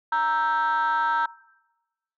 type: chord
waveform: sine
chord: E diminished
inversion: second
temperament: equal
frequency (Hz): 932.3 / 1318.5 / 1568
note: Bb5 / E6 / G6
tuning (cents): 0 / 0 / 0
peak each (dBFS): -21 / -25 / -26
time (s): 0.12-1.26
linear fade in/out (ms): 5
effects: noise-tail reverb RT60 1.0 s tail -22 dB re dry + tanh soft clip ceiling -16 dBFS